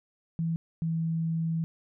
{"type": "tone pair in turn", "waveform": "sine", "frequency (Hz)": [164.81, 163.48], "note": ["E3", "E3"], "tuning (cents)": [0, -14], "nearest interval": "unison", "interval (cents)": 14, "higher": "first", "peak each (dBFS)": -26, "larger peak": "neither", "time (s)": [[0.39, 0.56], [0.82, 1.64]], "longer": "second", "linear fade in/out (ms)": 0, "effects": []}